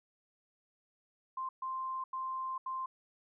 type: tone bursts at uneven times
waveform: sine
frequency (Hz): 1046.5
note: C6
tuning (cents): 0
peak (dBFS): -35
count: 4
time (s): 1.37-1.49 / 1.62-2.04 / 2.13-2.58 / 2.66-2.86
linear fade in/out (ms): 5
effects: none